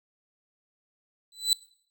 35% pulse tone with exponential growth, 3992 Hz, B7, 18 cents sharp, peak -15 dBFS, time 1.32-1.53 s, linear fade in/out 1 ms, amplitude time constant 45 ms, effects noise-tail reverb RT60 0.6 s tail -20 dB re dry

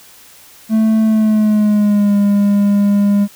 triangle tone with pitch glide, 219.9 to 202.8 Hz, A3 to G#3, -1 to -41 cents, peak -7 dBFS, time 0.69-3.28 s, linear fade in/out 50 ms, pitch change -140 cents, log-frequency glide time 1.04-2.16 s, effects white hiss -42 dBFS RMS until 3.35 s

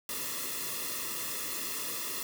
white noise with comb filter, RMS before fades -36 dBFS, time 0.09-2.23 s, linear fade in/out 2 ms, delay 1.3 ms, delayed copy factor -1, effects none

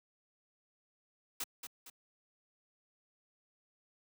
white noise with echo, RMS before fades -38 dBFS, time 1.4-1.44 s, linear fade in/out 5 ms, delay 230 ms, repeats 2, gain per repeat -7 dB, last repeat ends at 1.9 s, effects high-pass 150 Hz 12 dB/octave

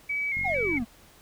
sine tone with vibrato, 2217 Hz, C#7, in tune, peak -26 dBFS, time 0.09-0.79 s, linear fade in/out 10 ms, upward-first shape square, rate 2.2 Hz, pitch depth 51 cents each way
click train, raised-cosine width 5 ms, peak -29 dBFS, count 22, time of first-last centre 0.37-0.823 s, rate 46.4 Hz
triangle exponential sweep, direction down, 829 to 214.2 Hz, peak -25 dBFS, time 0.44-0.85 s, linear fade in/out 20 ms
effects pink hiss -55 dBFS RMS until 1.21 s

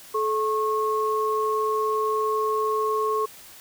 sine tone pair together, 432.6 / 1090 Hz, A4 / C#6, -29 / -29 cents, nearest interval octave + major third, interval 1600 cents, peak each -24 dBFS, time 0.14-3.26 s, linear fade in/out 10 ms, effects white hiss -46 dBFS RMS until 3.6 s

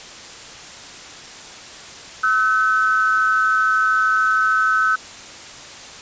sine tone pair together, 1297 / 1510.1 Hz, E6 / F#6, -28 / +35 cents, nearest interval minor third, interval 263 cents, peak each -17 dBFS, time 2.23-4.96 s, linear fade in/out 10 ms, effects white hiss -37 dBFS RMS until 6.01 s + resampled to 16000 Hz

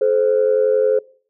sine tone pair together, 430.2 / 521.3 Hz, A4 / C5, -39 / -6 cents, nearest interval minor third, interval 333 cents, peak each -15 dBFS, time 0.01-0.99 s, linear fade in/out 5 ms, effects noise-tail reverb RT60 0.5 s tail -24 dB re dry + tanh soft clip ceiling -7 dBFS

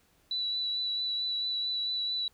sine tone with vibrato, 3951 Hz, B7, in tune, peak -29 dBFS, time 0.31-2.28 s, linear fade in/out 2 ms, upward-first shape triangle, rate 4.5 Hz, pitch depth 19 cents each way, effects pink hiss -67 dBFS RMS until 2.33 s

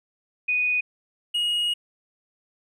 sine / triangle tone pair in turn, 2481 / 2882 Hz, D#7 / F#7, -6 / -46 cents, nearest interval minor third, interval 260 cents, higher second, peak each -20 dBFS, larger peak neither, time 0.48-0.81 / 1.34-1.74 s, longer second, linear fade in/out 10 ms, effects none

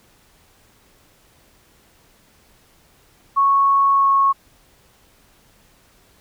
sine tone with pitch glide, 1105 to 1098.6 Hz, C#6 to C#6, -6 to -16 cents, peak -12 dBFS, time 3.36-4.33 s, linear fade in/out 20 ms, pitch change -10 cents, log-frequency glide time 3.92-4.08 s, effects pink hiss -55 dBFS RMS until 6.2 s

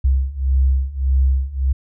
sine beating tone pair, 65.41 / 67.11 Hz, C2 / C2, 0 / +45 cents, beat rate 1.7 Hz, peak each -18 / -16 dBFS, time 0.04-1.73 s, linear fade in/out 10 ms, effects none

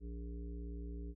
harmonic tone, 58.27 Hz, A#1, in tune, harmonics 1 / 3 / 5 / 7 / 8, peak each -42 / -52 / -52 / -55 / -65 dBFS, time 0-1.15 s, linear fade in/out 50 ms, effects none

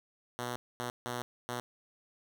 5% pulse tone bursts at uneven times, 121.8 Hz, B2, 24 cents flat, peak -24 dBFS, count 4, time 0.39-0.56 / 0.8-0.9 / 1.06-1.22 / 1.49-1.6 s, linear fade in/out 0 ms, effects none

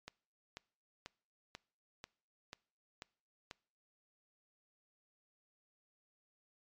click train, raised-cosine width 0.2 ms, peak -28 dBFS, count 8, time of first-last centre 0.08-3.511 s, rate 2.04 Hz, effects noise-tail reverb RT60 0.5 s tail -24 dB re dry + MP3 96 kbps

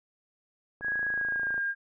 sine tone with pitch glide, 1657 to 1611.7 Hz, G#6 to G6, -4 to +48 cents, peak -27 dBFS, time 0.81-1.75 s, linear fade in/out 50 ms, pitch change -48 cents, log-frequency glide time 1.1-1.49 s
click train, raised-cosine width 1 ms, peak -30 dBFS, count 22, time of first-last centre 0.81-1.579 s, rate 27.3 Hz
effects none

